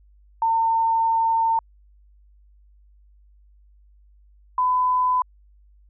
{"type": "tone pair in turn", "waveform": "sine", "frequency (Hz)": [906, 1005], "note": ["A#5", "B5"], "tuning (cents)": [-50, 30], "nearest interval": "major second", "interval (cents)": 180, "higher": "second", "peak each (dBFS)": -17, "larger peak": "neither", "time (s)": [[0.42, 1.59], [4.58, 5.22]], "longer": "first", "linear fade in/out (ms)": 2, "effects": ["added 50 Hz sine -51 dBFS peak until 5.89 s"]}